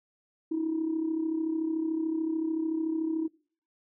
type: tone with amplitude modulation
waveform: sine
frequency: 320.7 Hz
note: E4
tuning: 48 cents flat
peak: -23 dBFS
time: 0.51-3.28 s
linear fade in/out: 10 ms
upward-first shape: sine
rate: 33.6 Hz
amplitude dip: 65%
effects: noise-tail reverb RT60 0.5 s tail -25 dB re dry + tanh soft clip ceiling -21 dBFS